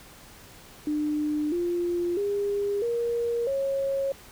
sine tone with pitch steps, 300 / 348.6 / 405.1 / 470.8 / 547 Hz, D4 / F4 / G#4 / A#4 / C#5, +37 / -3 / -43 / +17 / -23 cents, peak -24 dBFS, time 0.87-4.12 s, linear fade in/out 2 ms, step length 650 ms, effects pink hiss -49 dBFS RMS until 4.31 s

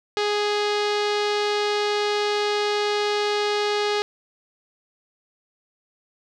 sawtooth tone with low-pass filter, 415.3 Hz, G#4, in tune, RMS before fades -23 dBFS, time 0.17-4.02 s, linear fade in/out 0 ms, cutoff 4400 Hz, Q 2, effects none

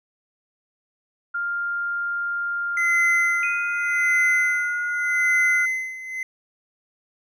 sine tone with pitch glide, 1400 to 1438.5 Hz, F6 to F#6, +4 to -49 cents, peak -23 dBFS, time 1.34-5.66 s, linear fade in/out 10 ms, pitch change +47 cents, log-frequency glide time 3.42-4.41 s
triangle tone with tremolo, 2050 Hz, C7, 36 cents flat, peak -15 dBFS, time 2.77-6.23 s, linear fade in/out 2 ms, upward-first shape sine, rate 0.85 Hz, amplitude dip 85%
sine tone with exponential decay, 2489 Hz, D#7, in tune, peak -23 dBFS, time 3.43-4.91 s, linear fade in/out 1 ms, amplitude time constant 320 ms
effects none

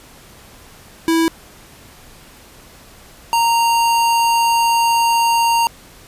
square tone pair in turn, 328.1 / 928 Hz, E4 / A#5, -8 / -8 cents, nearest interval octave + tritone, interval 1800 cents, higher second, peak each -13 / -13 dBFS, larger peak neither, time 1.08-1.28 / 3.33-5.67 s, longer second, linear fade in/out 0 ms, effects pink hiss -43 dBFS RMS until 6.07 s + resampled to 32000 Hz

